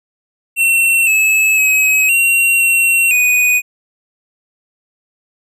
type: tone with pitch steps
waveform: square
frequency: 2712 / 2594 / 2549 / 2746 / 2729 / 2481 Hz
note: E7 / E7 / D#7 / F7 / F7 / D#7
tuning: +49 / -28 / +41 / -30 / -41 / -6 cents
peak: -10 dBFS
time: 0.56-3.62 s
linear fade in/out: 50 ms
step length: 510 ms
effects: none